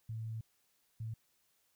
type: tone bursts at uneven times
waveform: sine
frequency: 111.7 Hz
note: A2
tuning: 27 cents sharp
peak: -38 dBFS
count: 2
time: 0.09-0.41 / 1-1.14 s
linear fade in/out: 5 ms
effects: white hiss -75 dBFS RMS until 1.75 s